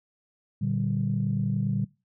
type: chord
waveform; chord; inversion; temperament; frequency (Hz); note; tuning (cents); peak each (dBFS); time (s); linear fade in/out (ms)
sine; G minor; first; equal with one note detuned; 116.54 / 146.83 / 193.97; Bb2 / D3 / G3; 0 / 0 / -18; -28; 0.61-1.85; 10
effects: noise-tail reverb RT60 0.3 s tail -23 dB re dry + tanh soft clip ceiling -15 dBFS